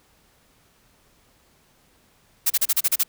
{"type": "noise bursts", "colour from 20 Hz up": "blue", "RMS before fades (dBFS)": -19, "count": 8, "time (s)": [2.46, 3.035], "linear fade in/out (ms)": 10, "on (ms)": 43, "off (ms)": 33, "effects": ["pink hiss -60 dBFS RMS until 3.08 s"]}